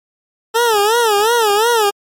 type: tone with vibrato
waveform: 20% pulse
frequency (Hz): 440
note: A4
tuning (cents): 0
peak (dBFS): -6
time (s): 0.54-1.91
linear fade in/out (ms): 20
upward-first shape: sine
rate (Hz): 2.8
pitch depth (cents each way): 150
effects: MP3 64 kbps